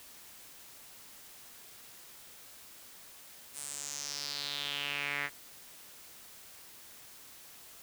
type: tone with band-pass filter sweep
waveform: sawtooth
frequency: 143.3 Hz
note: D3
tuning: 42 cents flat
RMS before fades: -38 dBFS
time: 3.53-5.3 s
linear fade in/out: 50 ms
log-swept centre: 9500 to 1900 Hz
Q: 4
effects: white hiss -53 dBFS RMS until 7.82 s